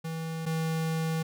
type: tone pair in turn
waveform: square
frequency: 162.2 / 161.31 Hz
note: E3 / E3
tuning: -28 / -37 cents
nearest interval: unison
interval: 9 cents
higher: first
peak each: -33 / -28 dBFS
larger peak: second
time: 0.04-0.46 / 0.46-1.23 s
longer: second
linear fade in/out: 10 ms
effects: none